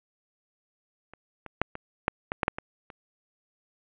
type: clicks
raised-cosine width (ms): 0.5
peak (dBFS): -30 / -24 / -7 / -21 / -7 / -13 / -9 / -7 / -18 / -29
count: 10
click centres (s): 1.136 / 1.463 / 1.616 / 1.754 / 2.081 / 2.319 / 2.432 / 2.481 / 2.585 / 2.902
effects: resampled to 8000 Hz + 8-bit